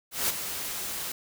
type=noise with ADSR envelope; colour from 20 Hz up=white; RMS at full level=-25 dBFS; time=0.11-1.12 s; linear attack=180 ms; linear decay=21 ms; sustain=-9 dB; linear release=3 ms; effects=none